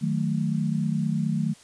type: chord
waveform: sine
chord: D# diminished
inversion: none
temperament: equal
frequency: 155.56 / 185 / 220 Hz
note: D#3 / F#3 / A3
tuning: 0 / 0 / 0 cents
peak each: -26 / -28 / -27 dBFS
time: 0.01-1.54 s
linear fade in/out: 20 ms
effects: white hiss -52 dBFS RMS until 1.63 s + resampled to 22050 Hz